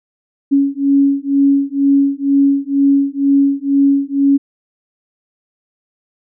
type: beating tone pair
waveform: sine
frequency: 277.2 / 279.3 Hz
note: C#4 / C#4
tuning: 0 / +13 cents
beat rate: 2.1 Hz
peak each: -13 dBFS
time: 0.51-4.38 s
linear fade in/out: 20 ms
effects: none